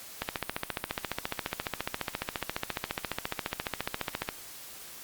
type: click train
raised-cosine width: 0.3 ms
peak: -13 dBFS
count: 60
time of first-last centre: 0.22-4.289 s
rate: 14.5 Hz
effects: white hiss -46 dBFS RMS until 5.03 s + Opus 48 kbps